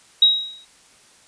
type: tone with exponential decay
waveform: sine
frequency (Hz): 3815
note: A#7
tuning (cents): +39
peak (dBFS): -7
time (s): 0.22-0.65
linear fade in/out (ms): 5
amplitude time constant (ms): 92
effects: white hiss -52 dBFS RMS until 1.27 s + resampled to 22050 Hz